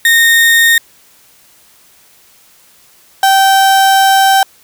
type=tone pair in turn; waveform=35% pulse; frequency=1844 / 776.7 Hz; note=A#6 / G5; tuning=-19 / -16 cents; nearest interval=octave + minor third; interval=1497 cents; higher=first; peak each=-4 dBFS; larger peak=neither; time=0.05-0.78 / 3.23-4.43 s; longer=second; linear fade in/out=2 ms; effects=white hiss -46 dBFS RMS until 4.63 s